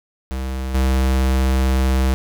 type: tone with level steps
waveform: square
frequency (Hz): 65.41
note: C2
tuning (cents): 0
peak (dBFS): -23 / -15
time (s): 0.31-2.14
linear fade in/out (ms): 0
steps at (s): 0.74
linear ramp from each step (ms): 10
effects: none